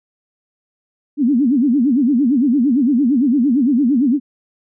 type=tone with vibrato; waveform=sine; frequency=261.2 Hz; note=C4; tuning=3 cents flat; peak=-11 dBFS; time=1.17-4.2 s; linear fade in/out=50 ms; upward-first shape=sine; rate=8.8 Hz; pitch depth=240 cents each way; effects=none